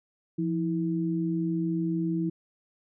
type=tone pair together; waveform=sine; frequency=171.5 / 324.5 Hz; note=F3 / E4; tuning=-31 / -27 cents; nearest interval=major seventh; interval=1104 cents; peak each=-28 dBFS; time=0.38-2.3 s; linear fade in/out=10 ms; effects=none